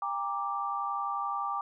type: chord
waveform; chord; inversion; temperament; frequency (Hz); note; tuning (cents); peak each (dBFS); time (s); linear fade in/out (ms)
sine; G minor; none; equal with one note detuned; 800.9 / 932.3 / 1174.7; G5 / Bb5 / D6; +37 / 0 / 0; -35 / -38 / -32; 0.02-1.61; 2
effects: none